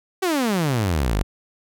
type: exponential sweep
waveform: sawtooth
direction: down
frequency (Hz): 392 to 43.65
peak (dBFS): -15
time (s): 0.22-1.23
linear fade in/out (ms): 10
effects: none